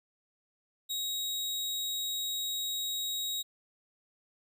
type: tone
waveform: sawtooth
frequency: 3800 Hz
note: A#7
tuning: 33 cents sharp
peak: -29 dBFS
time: 0.89-3.43 s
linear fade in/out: 20 ms
effects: none